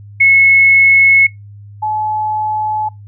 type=tone pair in turn; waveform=sine; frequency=2188 / 857.3 Hz; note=C#7 / A5; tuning=-23 / -45 cents; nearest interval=octave + major third; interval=1622 cents; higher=first; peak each=-5 / -14 dBFS; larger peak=first; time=0.2-1.27 / 1.82-2.89 s; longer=neither; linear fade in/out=10 ms; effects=noise-tail reverb RT60 0.2 s tail -24 dB re dry + added 102 Hz sine -32 dBFS peak until 3.07 s